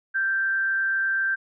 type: tone with frequency modulation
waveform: sine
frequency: 1568 Hz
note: G6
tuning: in tune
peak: -21 dBFS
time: 0.14-1.36 s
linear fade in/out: 20 ms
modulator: 184 Hz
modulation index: 0.22
effects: none